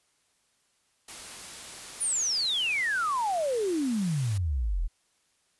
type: noise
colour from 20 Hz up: white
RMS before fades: -42 dBFS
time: 1.08-4.38 s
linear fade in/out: 5 ms
type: exponential sweep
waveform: sine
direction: down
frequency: 10000 to 36.22 Hz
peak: -25 dBFS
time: 2-4.88 s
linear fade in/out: 20 ms
effects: white hiss -70 dBFS RMS until 5.59 s + resampled to 24000 Hz